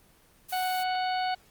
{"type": "noise", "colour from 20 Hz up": "blue", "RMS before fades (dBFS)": -40, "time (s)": [0.48, 0.84], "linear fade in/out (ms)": 20}
{"type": "harmonic tone", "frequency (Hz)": 740, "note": "F#5", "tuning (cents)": 0, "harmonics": [1, 2, 3, 4, 5, 6], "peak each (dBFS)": [-27, -37, -40, -40, -45, -40], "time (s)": [0.52, 1.35], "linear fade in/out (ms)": 10}
{"effects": ["pink hiss -60 dBFS RMS until 1.5 s", "Opus 24 kbps"]}